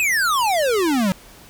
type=exponential sweep; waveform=square; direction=down; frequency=2627 to 179.8 Hz; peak=-17 dBFS; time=0-1.12 s; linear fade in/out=0 ms; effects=pink hiss -45 dBFS RMS until 1.49 s